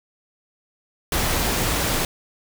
pink noise, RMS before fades -22 dBFS, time 1.12-2.05 s, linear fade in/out 2 ms, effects none

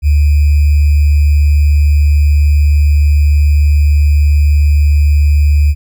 sine tone with sample-and-hold, 73.42 Hz, D2, in tune, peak -5 dBFS, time 0.02-5.75 s, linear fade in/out 50 ms, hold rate 2450 Hz, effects none

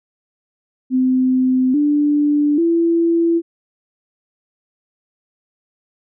sine tone with pitch steps, 257.2 / 293.7 / 335.5 Hz, C4 / D4 / E4, -30 / 0 / +31 cents, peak -12 dBFS, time 0.9-3.42 s, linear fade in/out 50 ms, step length 840 ms, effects none

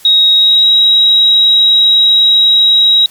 sine tone with pitch glide, 3786 to 3832 Hz, A#7 to A#7, +26 to +47 cents, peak -4 dBFS, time 0.05-3.06 s, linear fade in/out 2 ms, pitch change +21 cents, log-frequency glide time 0.35-0.65 s, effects white hiss -39 dBFS RMS until 3.1 s + MP3 96 kbps

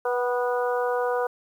harmonic tone with a mistuned harmonic, 245.3 Hz, B3, 12 cents flat, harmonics 2 / 3 / 4 / 5 / 6, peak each -24 / -30 / -31 / -34 / -34 dBFS, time 0.05-1.27 s, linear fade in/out 5 ms, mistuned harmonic 3, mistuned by +20 cents, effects 9-bit

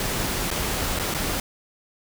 pink noise with dropouts, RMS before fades -26 dBFS, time 0-1.4 s, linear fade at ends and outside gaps 2 ms, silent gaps 0.505-0.512 / 0.99-0.996 / 1.141-1.146 s, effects none

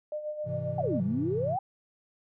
sine tone with tremolo, 604 Hz, D5, 48 cents sharp, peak -30 dBFS, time 0.12-1 s, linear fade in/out 2 ms, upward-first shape sine, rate 7.5 Hz, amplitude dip 60%
triangle chord, Ab augmented, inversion none, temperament equal, 103.83 / 130.81 / 164.81 Hz, Ab2 / C3 / E3, 0 / 0 / 0 cents, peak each -36 / -33 / -35 dBFS, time 0.44-1.58 s, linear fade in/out 50 ms
sine exponential two-way sweep, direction down then up, 803 to 174.1 to 803 Hz, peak -27 dBFS, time 0.78-1.59 s, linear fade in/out 5 ms, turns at 1.02 s
effects none

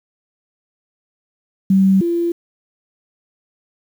sine tone pair in turn, 192.2 / 341.6 Hz, G3 / F4, -34 / -38 cents, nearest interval minor seventh, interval 996 cents, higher second, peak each -9 / -15 dBFS, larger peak first, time 1.7-2.01 / 2.01-2.32 s, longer neither, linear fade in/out 5 ms, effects 7-bit

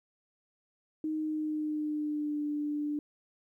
sine tone with pitch glide, 311.1 to 295.5 Hz, D#4 to D4, 0 to +11 cents, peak -30 dBFS, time 1.04-2.99 s, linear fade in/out 2 ms, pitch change -89 cents, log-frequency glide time 1.14-2.43 s, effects 12-bit

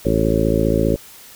harmonic tone, 55 Hz, A1, in tune, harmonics 1 / 2 / 3 / 4 / 5 / 6 / 7 / 8 / 10, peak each -23 / -23 / -23 / -23 / -23 / -23 / -23 / -23 / -23 dBFS, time 0.05-0.96 s, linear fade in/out 5 ms, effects white hiss -42 dBFS RMS until 1.35 s

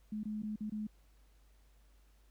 sine tone with dropouts, 213 Hz, G#3, 44 cents sharp, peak -36 dBFS, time 0.12-0.87 s, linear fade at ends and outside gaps 5 ms, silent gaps 0.234-0.254 / 0.422-0.432 / 0.56-0.606 / 0.698-0.72 s, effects added 50 Hz sine -62 dBFS peak until 2.3 s + pink hiss -73 dBFS RMS until 2.3 s

